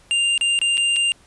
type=tone with dropouts; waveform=square; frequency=2794 Hz; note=F7; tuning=in tune; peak=-17 dBFS; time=0.11-1.12 s; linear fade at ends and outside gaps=0 ms; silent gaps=0.378-0.411 / 0.59-0.615 / 0.772-0.778 / 0.961-0.965 s; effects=pink hiss -53 dBFS RMS until 1.26 s + resampled to 24000 Hz